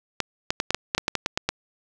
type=clicks; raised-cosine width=0.2 ms; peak=-5 dBFS; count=12; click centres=0.203 / 0.505 / 0.601 / 0.706 / 0.746 / 0.949 / 0.98 / 1.081 / 1.153 / 1.261 / 1.375 / 1.49 s; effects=none